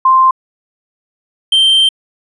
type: tone pair in turn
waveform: sine / triangle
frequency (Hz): 1046.5 / 3136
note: C6 / G7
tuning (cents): 0 / 0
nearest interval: octave + perfect fifth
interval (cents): 1900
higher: second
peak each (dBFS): -5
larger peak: neither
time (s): 0.05-0.31 / 1.52-1.89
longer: second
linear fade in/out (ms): 5
effects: resampled to 24000 Hz